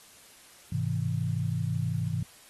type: chord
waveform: sine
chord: Ab augmented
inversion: none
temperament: just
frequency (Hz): 103.83 / 129.78 / 162.23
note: Ab2 / C3 / E3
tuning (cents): 0 / -14 / -27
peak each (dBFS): -31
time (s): 0.72-2.23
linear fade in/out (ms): 5
effects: white hiss -54 dBFS RMS until 2.49 s + AAC 32 kbps